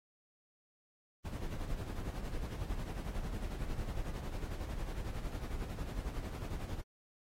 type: noise with tremolo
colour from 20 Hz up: brown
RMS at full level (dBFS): -37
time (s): 1.24-6.82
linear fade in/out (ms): 20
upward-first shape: sine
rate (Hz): 11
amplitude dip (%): 55
effects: AAC 48 kbps